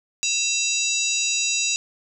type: harmonic tone with a mistuned harmonic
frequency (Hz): 970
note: B5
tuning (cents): -31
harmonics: 3 / 4 / 5 / 6 / 7 / 8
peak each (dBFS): -26 / -27 / -30 / -29 / -25 / -32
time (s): 0.23-1.76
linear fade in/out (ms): 0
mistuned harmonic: 3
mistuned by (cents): -130
effects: none